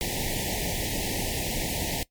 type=band-stop noise; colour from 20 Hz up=pink; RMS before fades=-29 dBFS; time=0.01-2.03 s; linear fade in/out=0 ms; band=910 to 1800 Hz; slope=96 dB/octave; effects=noise-tail reverb RT60 0.1 s tail -20 dB re dry + MP3 96 kbps